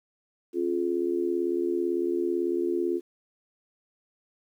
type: tone with amplitude modulation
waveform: sine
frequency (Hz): 349.2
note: F4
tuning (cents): 0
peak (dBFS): -20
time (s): 0.53-3.01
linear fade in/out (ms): 50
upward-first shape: sine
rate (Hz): 78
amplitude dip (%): 90
effects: 10-bit